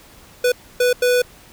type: tone bursts at uneven times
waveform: square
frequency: 493.9 Hz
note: B4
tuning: in tune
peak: -14 dBFS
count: 3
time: 0.44-0.52 / 0.8-0.93 / 1.02-1.22 s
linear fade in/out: 5 ms
effects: pink hiss -46 dBFS RMS until 1.52 s